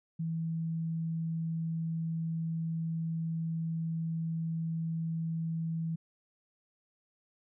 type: tone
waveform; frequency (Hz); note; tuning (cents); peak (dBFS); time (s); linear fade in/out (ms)
sine; 163.4; E3; -15; -31; 0.19-5.96; 10
effects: none